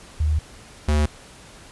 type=tone pair in turn; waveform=sine / square; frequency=76.6 / 74.81 Hz; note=D#2 / D2; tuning=-27 / +33 cents; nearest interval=unison; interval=40 cents; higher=first; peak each=-17 dBFS; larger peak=neither; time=0.2-0.39 / 0.88-1.06 s; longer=first; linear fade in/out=5 ms; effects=pink hiss -45 dBFS RMS until 1.71 s + resampled to 24000 Hz